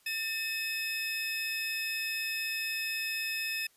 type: tone pair together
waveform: 30% pulse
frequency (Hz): 1796 / 2567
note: A6 / E7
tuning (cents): +35 / -47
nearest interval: tritone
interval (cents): 618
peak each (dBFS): -36 / -30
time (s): 0.06-3.67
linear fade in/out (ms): 5
effects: white hiss -66 dBFS RMS until 3.76 s + resampled to 32000 Hz